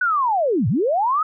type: linear two-way sweep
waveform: sine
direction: down then up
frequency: 1507 to 95.5 to 1302 Hz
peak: -16 dBFS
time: 0.01-1.23 s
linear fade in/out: 5 ms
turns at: 0.68 s
effects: none